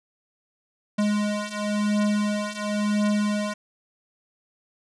square beating tone pair, 207.7 / 208.66 Hz, G#3 / G#3, 0 / +8 cents, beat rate 0.96 Hz, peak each -27 / -25 dBFS, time 0.98-3.54 s, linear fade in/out 10 ms, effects resampled to 22050 Hz

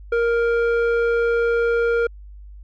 square tone with low-pass filter, 467.5 Hz, A#4, 5 cents sharp, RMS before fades -19 dBFS, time 0.12-2.07 s, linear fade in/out 5 ms, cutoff 1500 Hz, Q 1.3, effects added 50 Hz sine -37 dBFS peak until 2.63 s

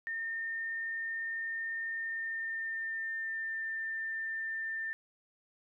sine tone with pitch glide, 1818 to 1793 Hz, A#6 to A6, -44 to +32 cents, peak -34 dBFS, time 0.07-4.93 s, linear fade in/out 0 ms, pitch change -24 cents, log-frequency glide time 1.93-3.63 s, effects none

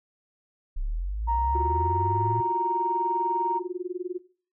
sine linear sweep, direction up, 31.02 to 113.9 Hz, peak -26 dBFS, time 0.76-2.41 s, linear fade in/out 10 ms
sine tone, 932.3 Hz, A#5, in tune, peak -23 dBFS, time 1.27-3.6 s, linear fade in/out 20 ms
sine tone with tremolo, 361 Hz, F#4, 43 cents flat, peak -26 dBFS, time 1.55-4.19 s, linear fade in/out 0 ms, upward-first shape sine, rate 20 Hz, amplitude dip 100%
effects noise-tail reverb RT60 0.4 s tail -17 dB re dry + tanh soft clip ceiling -12 dBFS

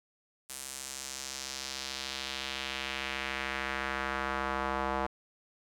square tone with band-pass filter sweep, 66.8 Hz, C2, 36 cents sharp, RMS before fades -36 dBFS, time 0.49-5.07 s, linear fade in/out 10 ms, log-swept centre 9400 to 920 Hz, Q 1.5, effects none

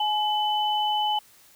sine tone pair together, 845 / 3007 Hz, G#5 / F#7, +30 / +27 cents, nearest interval octave + minor seventh, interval 2197 cents, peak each -23 / -27 dBFS, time 0-1.19 s, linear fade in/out 5 ms, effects white hiss -55 dBFS RMS until 1.55 s

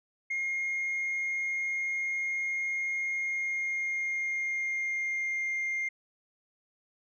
sine tone with pitch glide, 2137 to 2112 Hz, C7 to C7, +36 to +16 cents, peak -27 dBFS, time 0.3-5.89 s, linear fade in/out 10 ms, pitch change -20 cents, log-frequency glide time 3.09-5.5 s, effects tanh soft clip ceiling -27 dBFS

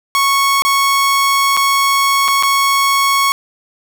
sawtooth tone with dropouts, 1105 Hz, C#6, 6 cents flat, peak -7 dBFS, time 0.15-3.32 s, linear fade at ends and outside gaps 0 ms, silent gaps 0.621-0.65 / 1.567-1.573 / 2.28-2.284 / 2.426-2.433 s, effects none

